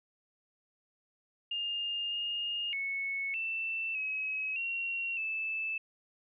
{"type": "tone with pitch steps", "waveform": "sine", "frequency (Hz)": [2820, 2838, 2204, 2668, 2556, 2741, 2629], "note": ["F7", "F7", "C#7", "E7", "D#7", "F7", "E7"], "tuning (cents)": [16, 27, -11, 20, 46, -33, -5], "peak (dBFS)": -32, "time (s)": [1.51, 5.78], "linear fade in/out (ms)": 5, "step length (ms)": 610, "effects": []}